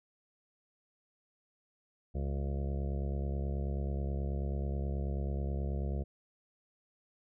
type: harmonic tone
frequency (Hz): 69.3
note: C#2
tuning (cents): 0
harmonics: 1 / 2 / 3 / 5 / 6 / 7 / 8 / 9 / 10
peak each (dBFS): -33 / -39 / -43 / -47 / -49 / -50 / -51 / -52 / -53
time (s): 2.14-6.04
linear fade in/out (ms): 20
effects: none